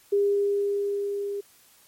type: tone with level ramp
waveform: sine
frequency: 403.5 Hz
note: G#4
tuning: 50 cents flat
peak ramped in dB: -18 to -28 dBFS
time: 0.12-1.41 s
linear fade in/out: 10 ms
effects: white hiss -57 dBFS RMS until 1.87 s + MP3 64 kbps